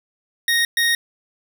25% pulse tone bursts at uneven times, 1864.7 Hz, A#6, in tune, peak -12 dBFS, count 2, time 0.48-0.65 / 0.77-0.95 s, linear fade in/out 2 ms, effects none

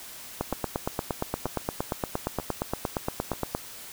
two click trains, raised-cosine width 1 ms, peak -12 / -21 dBFS, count 28 / 4, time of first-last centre 0.41-3.55 / 0.53-3.334 s, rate 8.6 / 1.07 Hz, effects white hiss -43 dBFS RMS until 3.92 s

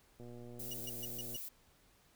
click train, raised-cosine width 2 ms, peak -39 dBFS, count 140, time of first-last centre 0.2-1.358 s, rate 120 Hz
violet noise, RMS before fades -45 dBFS, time 0.59-1.49 s, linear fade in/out 10 ms
25% pulse tone bursts, 2900 Hz, F#7, 35 cents flat, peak -39 dBFS, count 5, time 0.71-1.37 s, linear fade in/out 5 ms, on 28 ms, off 130 ms
effects pink hiss -68 dBFS RMS until 2.15 s

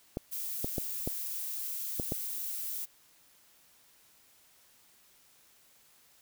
clicks, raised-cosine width 2 ms, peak -19 dBFS, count 6, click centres 0.171 / 0.645 / 0.782 / 1.075 / 1.998 / 2.121 s
violet noise, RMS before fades -37 dBFS, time 0.31-2.86 s, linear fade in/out 20 ms
effects white hiss -63 dBFS RMS until 6.21 s

